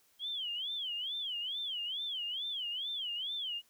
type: tone with vibrato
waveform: sine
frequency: 3172 Hz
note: G7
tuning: 20 cents sharp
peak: -35 dBFS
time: 0.19-3.62 s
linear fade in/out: 50 ms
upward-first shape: sine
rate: 2.3 Hz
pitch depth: 210 cents each way
effects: white hiss -69 dBFS RMS until 3.69 s